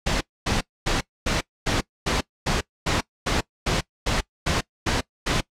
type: noise bursts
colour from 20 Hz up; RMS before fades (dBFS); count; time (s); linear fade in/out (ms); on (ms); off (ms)
pink; -22; 14; 0.06-5.41; 10; 150; 250
effects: noise-tail reverb RT60 0.1 s tail -21 dB re dry + low-pass 6000 Hz 12 dB/octave